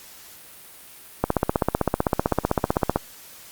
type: click train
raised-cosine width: 1 ms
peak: -4 dBFS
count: 28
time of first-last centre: 1.24-2.96 s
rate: 15.7 Hz
effects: white hiss -45 dBFS RMS until 3.51 s + Opus 48 kbps